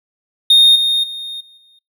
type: tone with level steps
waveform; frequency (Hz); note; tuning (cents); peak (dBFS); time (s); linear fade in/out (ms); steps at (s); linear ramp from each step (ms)
triangle; 3687; A#7; -20; -4 / -11 / -23 / -41 / -46; 0.5-1.79; 5; 0.75 / 1.03 / 1.4 / 1.57; 10
effects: noise-tail reverb RT60 0.2 s tail -26 dB re dry